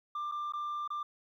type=tone with dropouts; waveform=sine; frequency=1188 Hz; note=D6; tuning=20 cents sharp; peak=-31 dBFS; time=0.15-1.03 s; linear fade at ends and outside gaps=5 ms; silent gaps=0.315-0.32 / 0.523-0.535 / 0.877-0.903 s; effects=tanh soft clip ceiling -33 dBFS + 12-bit